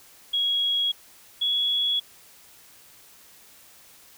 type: tone pair in turn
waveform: sine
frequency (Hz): 3315 / 3363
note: G#7 / G#7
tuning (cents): -4 / +21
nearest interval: unison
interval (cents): 25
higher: second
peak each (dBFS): -21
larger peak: neither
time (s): 0.33-0.92 / 1.41-2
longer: neither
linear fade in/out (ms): 10
effects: white hiss -52 dBFS RMS until 4.17 s